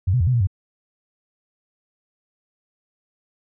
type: tone with pitch steps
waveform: sine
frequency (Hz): 92.6 / 126 / 85.4 / 127 / 118.7 / 94.8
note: F#2 / B2 / F2 / B2 / A#2 / F#2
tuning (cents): +2 / +35 / -38 / +49 / +32 / +43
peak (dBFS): -15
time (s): 0.07-0.472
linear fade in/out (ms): 10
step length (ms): 67
effects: none